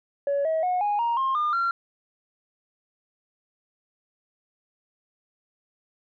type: tone with pitch steps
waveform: sine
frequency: 564 / 640.4 / 727.2 / 825.7 / 937.6 / 1064.7 / 1209 / 1372.8 Hz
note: C#5 / D#5 / F#5 / G#5 / A#5 / C6 / D6 / F6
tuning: +30 / +50 / -30 / -10 / +10 / +30 / +50 / -30 cents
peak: -20 dBFS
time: 0.27-1.71 s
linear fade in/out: 2 ms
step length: 180 ms
effects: tanh soft clip ceiling -19 dBFS